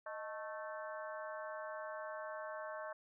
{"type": "harmonic tone with a mistuned harmonic", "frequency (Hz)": 220, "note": "A3", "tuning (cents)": 0, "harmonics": [3, 4, 5, 6, 7, 8], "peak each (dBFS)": [-45, -52, -49, -55, -51, -56], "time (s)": [0.06, 2.93], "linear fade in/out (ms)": 5, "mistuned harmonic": 3, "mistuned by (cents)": -98, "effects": []}